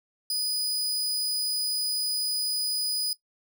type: tone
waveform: sawtooth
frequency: 4968 Hz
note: D#8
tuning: 3 cents flat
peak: -23 dBFS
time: 0.3-3.13 s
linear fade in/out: 2 ms
effects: noise-tail reverb RT60 0.1 s tail -17 dB re dry